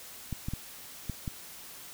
clicks, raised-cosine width 5 ms, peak -21 dBFS, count 5, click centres 0.327 / 0.485 / 0.536 / 1.097 / 1.278 s, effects white hiss -47 dBFS RMS until 1.93 s

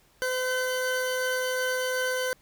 40% pulse tone pair together, 509.9 / 1527 Hz, C5 / G6, -45 / -46 cents, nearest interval octave + perfect fifth, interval 1899 cents, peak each -27 / -29 dBFS, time 0.22-2.33 s, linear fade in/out 0 ms, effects pink hiss -62 dBFS RMS until 2.41 s

